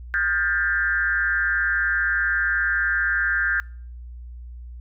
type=tone with frequency modulation; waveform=sine; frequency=1592 Hz; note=G6; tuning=26 cents sharp; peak=-19 dBFS; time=0.14-3.6 s; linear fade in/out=0 ms; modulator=173 Hz; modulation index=0.98; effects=noise-tail reverb RT60 0.5 s tail -26 dB re dry + added 60 Hz sine -35 dBFS peak until 4.8 s